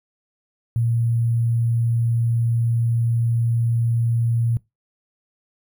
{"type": "tone with sample-and-hold", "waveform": "sine", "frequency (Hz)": 116.54, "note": "A#2", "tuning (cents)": 0, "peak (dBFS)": -17, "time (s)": [0.76, 4.57], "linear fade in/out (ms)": 0, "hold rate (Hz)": 11025, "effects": ["noise-tail reverb RT60 0.2 s tail -22 dB re dry"]}